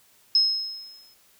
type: tone with exponential decay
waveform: sine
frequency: 5160 Hz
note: E8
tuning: 38 cents flat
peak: -14 dBFS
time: 0.35-1.14 s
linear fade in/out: 2 ms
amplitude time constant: 170 ms
effects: white hiss -59 dBFS RMS until 1.39 s